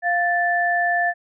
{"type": "tone pair together", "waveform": "sine", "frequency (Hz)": [698.1, 1759], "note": ["F5", "A6"], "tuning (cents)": [-1, -1], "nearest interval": "octave + major third", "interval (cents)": 1600, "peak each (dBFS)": -20, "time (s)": [0.02, 1.14], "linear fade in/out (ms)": 50, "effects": []}